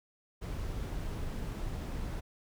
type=noise; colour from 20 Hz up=brown; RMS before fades=-37 dBFS; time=0.41-2.21 s; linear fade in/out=20 ms; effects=none